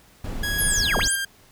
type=noise; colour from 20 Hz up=brown; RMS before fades=-28 dBFS; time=0.24-1.08 s; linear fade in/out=5 ms
type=tone with pitch glide; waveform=sawtooth; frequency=1661.2 to 1596.3 Hz; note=G#6 to G6; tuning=0 to +31 cents; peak=-21 dBFS; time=0.43-1.25 s; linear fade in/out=5 ms; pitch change=-69 cents; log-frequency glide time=0.8-1.11 s
type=linear two-way sweep; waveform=sine; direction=down then up; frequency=11980 to 132.7 to 11980 Hz; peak=-21 dBFS; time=0.58-1.16 s; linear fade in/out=10 ms; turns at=0.98 s
effects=pink hiss -54 dBFS RMS until 1.51 s